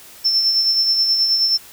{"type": "tone with tremolo", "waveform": "sine", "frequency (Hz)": 5350, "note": "E8", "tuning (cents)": 25, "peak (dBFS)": -12, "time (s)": [0.24, 1.58], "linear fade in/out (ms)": 20, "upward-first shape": "sine", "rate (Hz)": 9.4, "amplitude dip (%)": 40, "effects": ["white hiss -42 dBFS RMS until 1.72 s"]}